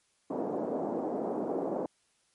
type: band-pass noise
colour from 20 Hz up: pink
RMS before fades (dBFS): -33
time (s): 0.3-1.86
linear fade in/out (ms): 2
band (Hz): 240 to 730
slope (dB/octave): 24
effects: white hiss -71 dBFS RMS until 2.34 s + MP3 48 kbps